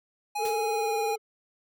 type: tone with pitch glide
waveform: square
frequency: 830.6 to 817.7 Hz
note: G#5 to G#5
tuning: 0 to -27 cents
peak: -29 dBFS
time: 0.35-1.16 s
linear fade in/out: 10 ms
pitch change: -27 cents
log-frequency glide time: 0.48-0.96 s
type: tone with vibrato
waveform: triangle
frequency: 445.9 Hz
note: A4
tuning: 23 cents sharp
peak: -26 dBFS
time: 0.38-1.18 s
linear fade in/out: 50 ms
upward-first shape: triangle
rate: 20 Hz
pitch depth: 82 cents each way
type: noise with exponential decay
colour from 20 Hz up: white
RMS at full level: -37 dBFS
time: 0.45-0.67 s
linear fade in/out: 2 ms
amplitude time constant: 46 ms
effects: none